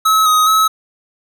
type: tone with vibrato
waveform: square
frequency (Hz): 1273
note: D#6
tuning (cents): +39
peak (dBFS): -10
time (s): 0.05-0.68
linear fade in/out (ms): 10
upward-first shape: square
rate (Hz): 2.4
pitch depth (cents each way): 23
effects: none